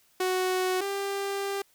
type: tone pair in turn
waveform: sawtooth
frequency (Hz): 370 / 396.6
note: F#4 / G4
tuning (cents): 0 / +20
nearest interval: minor second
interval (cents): 120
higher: second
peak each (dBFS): -21 / -25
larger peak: first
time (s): 0.2-0.81 / 0.81-1.62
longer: second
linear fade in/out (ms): 5
effects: white hiss -64 dBFS RMS until 1.74 s